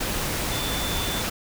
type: tone in noise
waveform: sine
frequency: 3520 Hz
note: A7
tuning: in tune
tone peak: -32 dBFS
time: 0.51-1.22 s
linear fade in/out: 10 ms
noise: pink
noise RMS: -27 dBFS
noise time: 0-1.3 s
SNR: -8 dB
effects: none